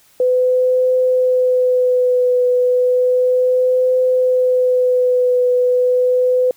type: tone with vibrato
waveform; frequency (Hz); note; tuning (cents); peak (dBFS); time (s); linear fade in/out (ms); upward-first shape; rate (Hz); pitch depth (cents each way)
sine; 503; B4; +32; -11; 0.2-6.51; 2; triangle; 0.33; 23
effects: white hiss -52 dBFS RMS until 6.56 s